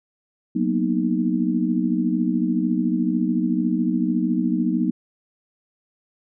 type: chord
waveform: sine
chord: B major seventh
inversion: second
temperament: equal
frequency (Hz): 185 / 233.1 / 246.9 / 311.1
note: F#3 / A#3 / B3 / D#4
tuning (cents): 0 / 0 / 0 / 0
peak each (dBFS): -24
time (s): 0.55-4.91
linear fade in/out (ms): 10
effects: none